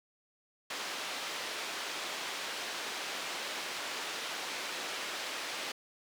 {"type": "band-pass noise", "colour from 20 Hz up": "white", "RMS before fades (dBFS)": -39, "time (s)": [0.7, 5.72], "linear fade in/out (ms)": 5, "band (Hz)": [330, 4000], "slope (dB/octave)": 12, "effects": []}